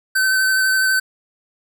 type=tone with vibrato; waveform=square; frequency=1532 Hz; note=G6; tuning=40 cents flat; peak=-15 dBFS; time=0.15-1 s; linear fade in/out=10 ms; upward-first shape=sine; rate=12 Hz; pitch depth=15 cents each way; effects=none